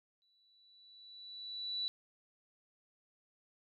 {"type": "tone with exponential growth", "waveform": "sine", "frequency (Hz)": 3951, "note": "B7", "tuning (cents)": 0, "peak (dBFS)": -33, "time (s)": [0.22, 1.88], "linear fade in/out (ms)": 0, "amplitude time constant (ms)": 360, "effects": []}